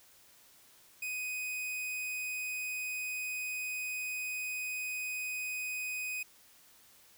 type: tone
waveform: 45% pulse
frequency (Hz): 2500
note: D#7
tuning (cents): +8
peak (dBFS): -35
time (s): 1.02-6.23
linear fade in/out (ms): 5
effects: white hiss -61 dBFS RMS until 7.17 s